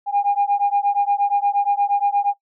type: beating tone pair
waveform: sine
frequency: 806 / 814.5 Hz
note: G5 / G#5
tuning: +48 / -34 cents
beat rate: 8.5 Hz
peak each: -18 dBFS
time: 0.06-2.34 s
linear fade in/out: 50 ms
effects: noise-tail reverb RT60 0.1 s tail -20 dB re dry + tanh soft clip ceiling -10 dBFS